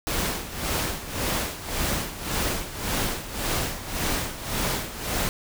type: noise with tremolo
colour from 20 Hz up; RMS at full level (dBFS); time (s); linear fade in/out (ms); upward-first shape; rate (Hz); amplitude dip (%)
pink; -25; 0.07-5.29; 0; sine; 1.8; 75
effects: none